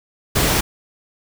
pink noise, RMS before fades -17 dBFS, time 0.35-0.61 s, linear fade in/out 10 ms, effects none

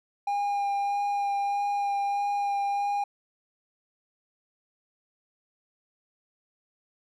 triangle tone with vibrato, 807 Hz, G#5, 50 cents flat, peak -23 dBFS, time 0.27-3.04 s, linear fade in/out 5 ms, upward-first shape sine, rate 1.6 Hz, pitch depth 12 cents each way, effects none

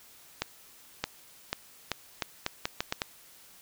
accelerating click train, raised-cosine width 0.2 ms, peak -11 dBFS, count 10, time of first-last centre 0.42-3.019 s, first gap 620 ms, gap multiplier 0.79, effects white hiss -55 dBFS RMS until 3.61 s

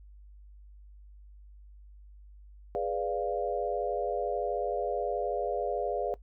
sine chord, G# diminished seventh, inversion none, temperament equal, 415.3 / 493.9 / 587.3 / 698.5 Hz, G#4 / B4 / D5 / F5, 0 / 0 / 0 / 0 cents, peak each -34 dBFS, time 2.75-6.14 s, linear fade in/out 0 ms, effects noise-tail reverb RT60 0.1 s tail -19 dB re dry + added 50 Hz sine -49 dBFS peak until 6.22 s

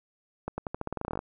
accelerating click train, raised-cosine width 1 ms, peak -18 dBFS, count 16, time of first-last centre 0.48-1.191 s, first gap 100 ms, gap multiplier 0.88, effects none

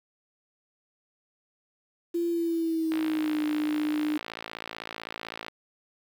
sine tone with pitch glide, 341.4 to 302.4 Hz, F4 to D#4, -39 to -49 cents, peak -24 dBFS, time 2.14-4.18 s, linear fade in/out 10 ms, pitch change -210 cents, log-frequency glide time 2.29-3.42 s
click train, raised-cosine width 0.3 ms, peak -19 dBFS, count 144, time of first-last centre 2.92-5.483 s, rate 55.8 Hz
effects high-pass 200 Hz 12 dB/octave + 8-bit

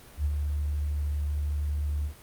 sine tone with ADSR envelope, 73.42 Hz, D2, in tune, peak -22 dBFS, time 0.17-2.14 s, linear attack 78 ms, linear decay 43 ms, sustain -4 dB, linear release 94 ms, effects pink hiss -51 dBFS RMS until 2.22 s + Opus 32 kbps

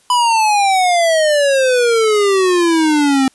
square exponential sweep, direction down, 999 to 261.6 Hz, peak -11 dBFS, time 0.1-3.28 s, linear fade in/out 2 ms, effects white hiss -53 dBFS RMS until 3.34 s + resampled to 24000 Hz

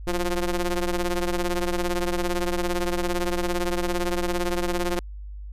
sawtooth ring-modulated tone, 177.8 Hz, F3, 31 cents sharp, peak -16 dBFS, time 0.07-4.99 s, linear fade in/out 0 ms, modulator 169 Hz, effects added 50 Hz sine -34 dBFS peak until 5.52 s + resampled to 32000 Hz

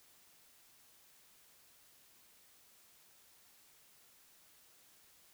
silence, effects white hiss -65 dBFS RMS until 5.33 s

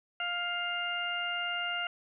harmonic tone, 702 Hz, F5, 9 cents sharp, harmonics 1 / 2 / 3 / 4, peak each -39 / -35 / -39 / -35 dBFS, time 0.2-1.87 s, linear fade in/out 2 ms, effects none

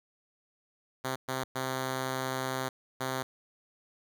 5% pulse tone bursts at uneven times, 130.9 Hz, C3, 1 cent sharp, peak -20 dBFS, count 4, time 1.04-1.16 / 1.28-1.44 / 1.55-2.69 / 3-3.23 s, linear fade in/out 10 ms, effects none

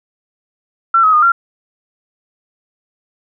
sine tone with pitch steps, 1349 / 1272 / 1224 / 1376 Hz, E6 / D#6 / D#6 / F6, +40 / +38 / -29 / -26 cents, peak -7 dBFS, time 0.94-1.32 s, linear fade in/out 5 ms, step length 95 ms, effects none

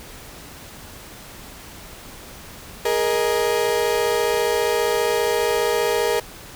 35% pulse chord, Ab suspended second, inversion none, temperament equal with one note detuned, 415.3 / 470.2 / 622.3 Hz, Ab4 / Bb4 / Eb5, 0 / +15 / 0 cents, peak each -21 / -19 / -25 dBFS, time 2.85-6.2 s, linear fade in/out 5 ms, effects pink hiss -40 dBFS RMS until 6.55 s

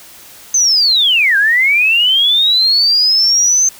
sine linear two-way sweep, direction down then up, 6290 to 1566 to 6290 Hz, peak -8 dBFS, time 0.54-3.69 s, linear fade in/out 5 ms, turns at 1.37 s, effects white hiss -38 dBFS RMS until 3.79 s

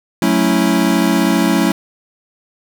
square chord, F# minor seventh, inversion none, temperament equal, 185 / 220 / 277.2 / 329.6 Hz, F#3 / A3 / C#4 / E4, 0 / 0 / 0 / 0 cents, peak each -18 dBFS, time 0.22-1.72 s, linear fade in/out 2 ms, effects none

